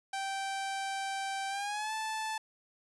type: tone with pitch glide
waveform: sawtooth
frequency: 780 to 875.5 Hz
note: G5 to A5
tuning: -9 to -9 cents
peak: -30 dBFS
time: 0.13-2.38 s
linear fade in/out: 5 ms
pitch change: +200 cents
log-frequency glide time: 1.49-1.93 s
effects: resampled to 24000 Hz